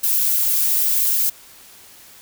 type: noise with flanger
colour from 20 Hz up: violet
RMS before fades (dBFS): -18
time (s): 0.03-1.3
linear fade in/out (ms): 10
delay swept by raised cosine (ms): 1.8 to 4.8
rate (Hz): 2.1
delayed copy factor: +0.65
effects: white hiss -45 dBFS RMS until 2.21 s